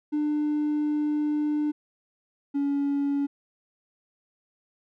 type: tone pair in turn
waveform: triangle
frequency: 298.7 / 282.5 Hz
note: D4 / C#4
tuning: +29 / +33 cents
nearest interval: minor second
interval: 96 cents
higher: first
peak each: -20 / -20 dBFS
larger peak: neither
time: 0.12-1.72 / 2.54-3.27 s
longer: first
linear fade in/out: 20 ms
effects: tanh soft clip ceiling -18 dBFS